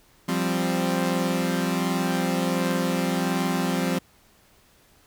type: chord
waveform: sawtooth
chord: F suspended second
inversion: none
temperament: equal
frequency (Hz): 174.61 / 196 / 261.6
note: F3 / G3 / C4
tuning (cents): 0 / 0 / 0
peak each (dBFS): -22 / -24 / -23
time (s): 0.28-3.99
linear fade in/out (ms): 10
effects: pink hiss -58 dBFS RMS until 5.06 s